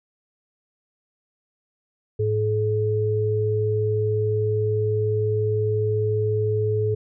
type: tone pair together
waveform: sine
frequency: 106.8 / 427.2 Hz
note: G#2 / G#4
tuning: +49 / +49 cents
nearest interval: 2 octaves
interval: 2400 cents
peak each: -22 dBFS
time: 2.19-6.95 s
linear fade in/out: 10 ms
effects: none